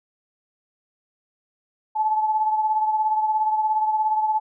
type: beating tone pair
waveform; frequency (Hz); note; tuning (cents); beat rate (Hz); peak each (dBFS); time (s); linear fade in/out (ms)
sine; 863 / 880; A5 / A5; -34 / 0; 17; -19 / -28; 1.95-4.4; 20
effects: none